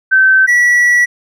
sine / triangle tone pair in turn, 1542 / 1942.8 Hz, G6 / B6, -29 / -29 cents, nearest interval major third, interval 400 cents, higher second, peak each -5 dBFS, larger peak neither, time 0.11-0.47 / 0.47-1.06 s, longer second, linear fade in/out 20 ms, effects none

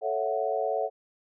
sine chord, F# minor seventh, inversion first, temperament equal with one note detuned, 440 / 554.4 / 663.8 / 740 Hz, A4 / C#5 / E5 / F#5, 0 / 0 / +12 / 0 cents, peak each -31 dBFS, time 0.01-0.9 s, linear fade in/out 50 ms, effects none

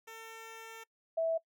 10% pulse / sine tone pair in turn, 449.9 / 654.6 Hz, A4 / E5, +39 / -12 cents, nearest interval tritone, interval 649 cents, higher second, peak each -38 / -28 dBFS, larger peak second, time 0.07-0.84 / 1.17-1.38 s, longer first, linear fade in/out 10 ms, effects noise-tail reverb RT60 0.1 s tail -23 dB re dry

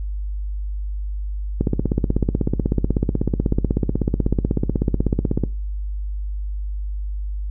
click train, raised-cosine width 3 ms, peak -5 dBFS, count 63, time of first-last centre 1.61-5.437 s, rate 16.2 Hz, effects noise-tail reverb RT60 0.3 s tail -21 dB re dry + added 50 Hz sine -23 dBFS peak until 7.5 s

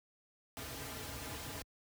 pink noise with comb filter, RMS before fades -44 dBFS, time 0.57-1.62 s, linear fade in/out 0 ms, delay 5.4 ms, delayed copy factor -1, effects high-pass 60 Hz 12 dB/octave

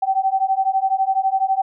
sine beating tone pair, 764 / 776 Hz, G5 / G5, -45 / -18 cents, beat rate 12 Hz, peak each -19 dBFS, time 0.02-1.62 s, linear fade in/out 10 ms, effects none

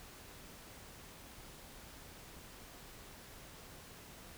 silence, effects pink hiss -54 dBFS RMS until 4.37 s

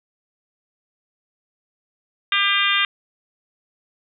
harmonic tone, 399.8 Hz, G4, 34 cents sharp, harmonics 3 / 4 / 5 / 6 / 7 / 8 / 9, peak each -24 / -24 / -24 / -24 / -24 / -24 / -24 dBFS, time 2.32-2.85 s, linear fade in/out 2 ms, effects none

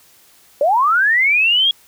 sine linear sweep, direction up, 537 to 3322 Hz, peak -11 dBFS, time 0.61-1.71 s, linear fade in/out 2 ms, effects white hiss -50 dBFS RMS until 1.87 s

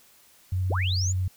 sine tone with vibrato, 92.5 Hz, F#2, in tune, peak -23 dBFS, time 0.52-1.28 s, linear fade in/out 5 ms, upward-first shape triangle, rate 15 Hz, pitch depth 23 cents each way
sine linear sweep, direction up, 81.2 to 7240 Hz, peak -28 dBFS, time 0.69-1.13 s, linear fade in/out 20 ms
effects white hiss -57 dBFS RMS until 1.36 s

